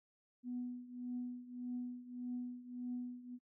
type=tone with tremolo; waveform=sine; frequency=246.6 Hz; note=B3; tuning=2 cents flat; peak=-37 dBFS; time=0.43-3.39 s; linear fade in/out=50 ms; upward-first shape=triangle; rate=1.7 Hz; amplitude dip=85%; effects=noise-tail reverb RT60 0.1 s tail -24 dB re dry + tanh soft clip ceiling -33 dBFS